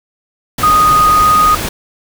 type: tone in noise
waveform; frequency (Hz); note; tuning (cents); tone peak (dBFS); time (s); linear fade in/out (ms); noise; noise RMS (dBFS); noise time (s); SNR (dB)
sine; 1241; D#6; -5; -6; 0.63-1.55; 5; pink; -19; 0.58-1.69; +10
effects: none